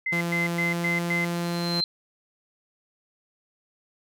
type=tone bursts; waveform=sine; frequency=2061 Hz; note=C7; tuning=27 cents flat; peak=-24 dBFS; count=5; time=0.06-1.25 s; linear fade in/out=5 ms; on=150 ms; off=110 ms
type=tone with pitch glide; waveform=sawtooth; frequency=171 to 172.09 Hz; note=F3 to F3; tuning=-36 to -25 cents; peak=-22 dBFS; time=0.12-1.81 s; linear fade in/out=10 ms; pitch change=+11 cents; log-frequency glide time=0.56-1.1 s
type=tone with exponential growth; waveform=sine; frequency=4120 Hz; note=C8; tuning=28 cents flat; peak=-21 dBFS; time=1.19-1.84 s; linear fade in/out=1 ms; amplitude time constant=140 ms
effects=none

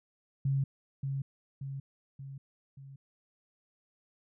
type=tone with echo; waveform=sine; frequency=136.8 Hz; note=C#3; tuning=23 cents flat; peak=-26 dBFS; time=0.45-0.64 s; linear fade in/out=5 ms; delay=580 ms; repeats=4; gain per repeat=-5 dB; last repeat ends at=2.96 s; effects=none

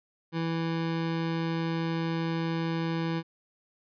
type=tone; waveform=25% pulse; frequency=164.81 Hz; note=E3; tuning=in tune; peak=-24 dBFS; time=0.32-3.23 s; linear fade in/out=50 ms; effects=resampled to 11025 Hz

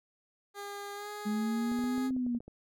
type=tone with pitch glide; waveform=15% pulse; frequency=404.7 to 416.3 Hz; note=G#4 to G#4; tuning=-45 to +4 cents; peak=-33 dBFS; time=0.54-2.11 s; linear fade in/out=50 ms; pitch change=+49 cents; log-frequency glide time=0.94-1.09 s
type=linear two-way sweep; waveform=sine; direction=up then down; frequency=208.9 to 261.6 to 234.4 Hz; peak=-29 dBFS; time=1.25-2.39 s; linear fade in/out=20 ms; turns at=2.09 s
type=clicks; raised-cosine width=2 ms; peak=-34 dBFS; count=10; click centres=1.717 / 1.79 / 1.84 / 1.98 / 2.107 / 2.165 / 2.265 / 2.349 / 2.405 / 2.48 s
effects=none

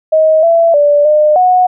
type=tone with pitch steps; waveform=sine; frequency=630 / 669 / 583 / 605 / 732 Hz; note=D#5 / E5 / D5 / D#5 / F#5; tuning=+21 / +25 / -13 / -49 / -19 cents; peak=-5 dBFS; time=0.12-1.67 s; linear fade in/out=10 ms; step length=310 ms; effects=none

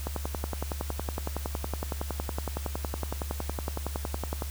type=click train; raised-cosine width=1 ms; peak=-17 dBFS; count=48; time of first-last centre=0.07-4.422 s; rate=10.8 Hz; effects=added 71 Hz sine -33 dBFS peak until 4.5 s + white hiss -44 dBFS RMS until 4.5 s

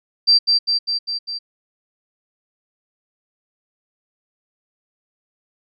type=tone with echo; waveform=sine; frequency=4699 Hz; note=D8; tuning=in tune; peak=-9 dBFS; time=0.27-0.39 s; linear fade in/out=20 ms; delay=200 ms; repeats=5; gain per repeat=-3 dB; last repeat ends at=1.39 s; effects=none

